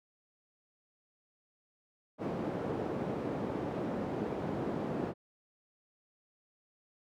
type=band-pass noise; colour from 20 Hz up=white; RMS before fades=-36 dBFS; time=2.18-5.14 s; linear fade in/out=50 ms; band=140 to 420 Hz; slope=12 dB/octave; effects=none